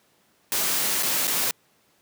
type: noise with dropouts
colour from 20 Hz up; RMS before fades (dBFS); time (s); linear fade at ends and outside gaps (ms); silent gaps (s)
white; -24; 0.52-1.51; 1; 1.026-1.031 / 1.271-1.277
effects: pink hiss -63 dBFS RMS until 2.01 s + high-pass 150 Hz 12 dB/octave